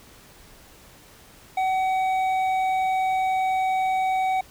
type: tone with hard clipping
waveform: sine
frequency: 755 Hz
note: F#5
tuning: 35 cents sharp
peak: -22 dBFS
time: 1.57-4.41 s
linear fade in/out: 5 ms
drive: 7 dB
effects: pink hiss -50 dBFS RMS until 4.5 s